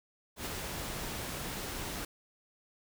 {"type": "noise with ADSR envelope", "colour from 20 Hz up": "pink", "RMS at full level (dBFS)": -36, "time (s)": [0.36, 2.05], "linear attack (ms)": 100, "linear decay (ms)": 10, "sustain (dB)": -3, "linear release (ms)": 4, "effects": []}